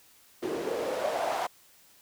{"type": "noise with band-pass filter sweep", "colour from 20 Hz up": "white", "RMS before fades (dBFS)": -31, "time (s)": [0.42, 1.47], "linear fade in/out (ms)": 10, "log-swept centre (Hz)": [360, 780], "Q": 4.2, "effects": ["white hiss -59 dBFS RMS until 2.01 s"]}